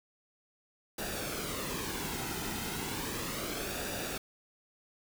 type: noise with flanger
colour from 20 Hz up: pink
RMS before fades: -37 dBFS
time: 0.98-4.18 s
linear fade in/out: 5 ms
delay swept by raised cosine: 0.94 to 1.78 ms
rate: 0.34 Hz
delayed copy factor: -0.55
effects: none